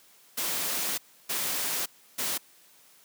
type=noise bursts at uneven times; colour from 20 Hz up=white; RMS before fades=-30 dBFS; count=3; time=0.37-0.98 / 1.29-1.86 / 2.18-2.38 s; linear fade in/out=10 ms; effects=white hiss -58 dBFS RMS until 3.04 s + high-pass 150 Hz 12 dB/octave